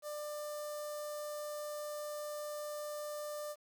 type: tone with notch filter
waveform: sawtooth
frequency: 595 Hz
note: D5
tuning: 22 cents sharp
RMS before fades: -42 dBFS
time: 0.02-3.56 s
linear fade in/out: 50 ms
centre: 2500 Hz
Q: 0.55
effects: 11-bit